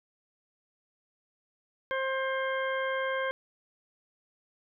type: harmonic tone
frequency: 530 Hz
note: C5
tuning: 22 cents sharp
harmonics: 1 / 2 / 3 / 4 / 6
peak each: -31 / -35 / -34 / -39 / -44 dBFS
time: 1.91-3.31 s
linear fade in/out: 0 ms
effects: none

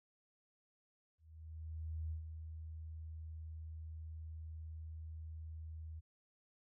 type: tone with ADSR envelope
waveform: sine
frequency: 79.6 Hz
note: D#2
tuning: 40 cents sharp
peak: -38 dBFS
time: 1.18-6.01 s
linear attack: 930 ms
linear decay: 110 ms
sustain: -7 dB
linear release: 25 ms
effects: none

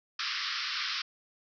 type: band-pass noise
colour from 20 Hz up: white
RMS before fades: -34 dBFS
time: 0.19-1.02 s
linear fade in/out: 5 ms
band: 1100 to 5400 Hz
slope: 96 dB/octave
effects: none

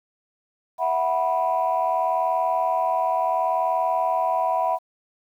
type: chord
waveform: sine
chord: E suspended second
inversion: none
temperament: equal with one note detuned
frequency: 659.3 / 740 / 982.1 Hz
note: E5 / F#5 / B5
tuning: 0 / 0 / -10 cents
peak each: -24 / -23 / -23 dBFS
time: 0.78-4.79 s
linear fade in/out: 50 ms
effects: tanh soft clip ceiling -12 dBFS + 9-bit

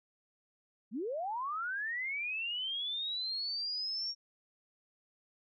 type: linear sweep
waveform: sine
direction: up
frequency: 184.1 to 5588 Hz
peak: -34 dBFS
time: 0.91-4.15 s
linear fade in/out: 50 ms
effects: none

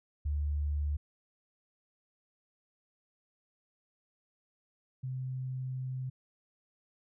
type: tone pair in turn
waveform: sine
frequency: 73.42 / 129.47 Hz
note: D2 / C3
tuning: 0 / -18 cents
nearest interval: minor seventh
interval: 982 cents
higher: second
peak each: -29 / -34 dBFS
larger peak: first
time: 0.25-0.97 / 5.03-6.1 s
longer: second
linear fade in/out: 10 ms
effects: none

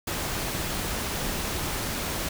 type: noise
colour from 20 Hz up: pink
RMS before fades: -30 dBFS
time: 0.07-2.29 s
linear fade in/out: 5 ms
effects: none

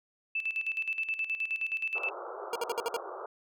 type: tone with tremolo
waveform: sine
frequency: 2637 Hz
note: E7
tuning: in tune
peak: -28 dBFS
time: 0.35-2.1 s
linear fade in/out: 5 ms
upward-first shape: square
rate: 9.5 Hz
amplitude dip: 70%
type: band-pass noise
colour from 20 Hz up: pink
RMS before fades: -41 dBFS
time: 1.95-3.26 s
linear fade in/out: 2 ms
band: 360 to 1400 Hz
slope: 96 dB/octave
type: tone bursts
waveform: 25% pulse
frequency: 469.7 Hz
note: A#4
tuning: 13 cents sharp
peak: -25 dBFS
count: 6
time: 2.53-2.966 s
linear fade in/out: 2 ms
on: 26 ms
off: 56 ms
effects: none

